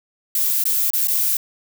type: noise with dropouts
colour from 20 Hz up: violet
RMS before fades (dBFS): -19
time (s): 0.35-1.37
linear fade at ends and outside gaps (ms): 2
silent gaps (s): 0.639-0.654 / 0.904-0.934 / 1.073-1.082
effects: none